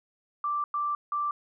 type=tone bursts at uneven times; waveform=sine; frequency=1174 Hz; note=D6; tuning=1 cent flat; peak=-26 dBFS; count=3; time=0.44-0.64 / 0.74-0.95 / 1.12-1.31 s; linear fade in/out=2 ms; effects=none